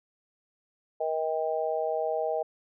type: harmonic tone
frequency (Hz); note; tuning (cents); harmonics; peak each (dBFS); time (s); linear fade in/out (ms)
158.4; D#3; +31; 3 / 4 / 5; -31 / -29 / -33; 1-2.43; 10
effects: none